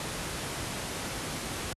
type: low-pass noise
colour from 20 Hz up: pink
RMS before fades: -35 dBFS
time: 0-1.73 s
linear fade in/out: 2 ms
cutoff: 12000 Hz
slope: 96 dB/octave
effects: high-pass 60 Hz 12 dB/octave